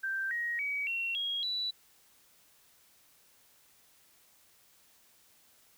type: tone with pitch steps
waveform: sine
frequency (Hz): 1568 / 1886.3 / 2269 / 2730 / 3284 / 3951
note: G6 / A#6 / C#7 / F7 / G#7 / B7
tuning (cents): 0 / +20 / +40 / -40 / -20 / 0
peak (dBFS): -31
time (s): 0.03-1.71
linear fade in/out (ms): 10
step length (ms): 280
effects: white hiss -64 dBFS RMS until 5.77 s